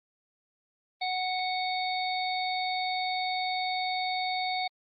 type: harmonic tone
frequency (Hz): 740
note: F#5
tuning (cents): 0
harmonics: 1 / 3 / 5 / 6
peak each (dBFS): -30 / -35 / -37 / -38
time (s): 1.01-4.68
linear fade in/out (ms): 10
effects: Opus 24 kbps